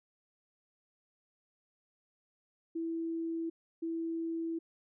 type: tone bursts at uneven times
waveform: sine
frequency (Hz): 329.6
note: E4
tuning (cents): 0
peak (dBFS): -33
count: 2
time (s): 2.75-3.5 / 3.82-4.59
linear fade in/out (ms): 10
effects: none